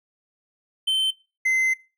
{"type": "tone pair in turn", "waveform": "triangle", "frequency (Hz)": [3088, 2061], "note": ["G7", "C7"], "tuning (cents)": [-27, -27], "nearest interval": "perfect fifth", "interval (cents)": 700, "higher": "first", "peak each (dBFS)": [-17, -16], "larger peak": "second", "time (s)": [[0.87, 1.11], [1.45, 1.74]], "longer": "second", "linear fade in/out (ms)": 10, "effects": ["noise-tail reverb RT60 0.3 s tail -21 dB re dry"]}